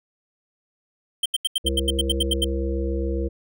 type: tone bursts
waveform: square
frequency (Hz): 3136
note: G7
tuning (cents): 0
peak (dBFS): -19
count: 12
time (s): 1.23-2.445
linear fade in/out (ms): 5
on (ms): 27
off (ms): 81
type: harmonic tone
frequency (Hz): 67.3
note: C2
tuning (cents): +49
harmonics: 1 / 3 / 5 / 7 / 8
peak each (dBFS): -24 / -33 / -29 / -30 / -36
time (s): 1.64-3.29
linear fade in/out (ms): 20
effects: none